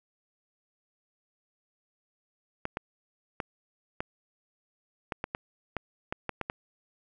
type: clicks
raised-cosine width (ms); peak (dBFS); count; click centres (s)
0.5; -16; 12; 2.654 / 2.771 / 3.402 / 4.005 / 5.122 / 5.241 / 5.349 / 5.767 / 6.125 / 6.293 / 6.413 / 6.499
effects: none